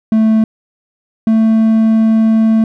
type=tone pair in turn; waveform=triangle; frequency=220 / 222 Hz; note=A3 / A3; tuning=0 / +16 cents; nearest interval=unison; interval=16 cents; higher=second; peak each=-5 dBFS; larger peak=neither; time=0.12-0.44 / 1.27-2.64 s; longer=second; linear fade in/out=2 ms; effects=none